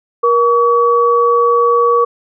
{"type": "tone pair together", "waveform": "sine", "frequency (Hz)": [474.7, 1135], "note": ["A#4", "C#6"], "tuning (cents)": [31, 41], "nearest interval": "octave + minor third", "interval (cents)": 1510, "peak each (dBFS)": -11, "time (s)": [0.23, 2.05], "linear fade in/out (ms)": 10, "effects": []}